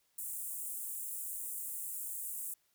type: high-pass noise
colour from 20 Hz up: pink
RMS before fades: -41 dBFS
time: 0.18-2.54 s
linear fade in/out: 5 ms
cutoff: 8000 Hz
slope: 48 dB/octave
effects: white hiss -75 dBFS RMS until 2.74 s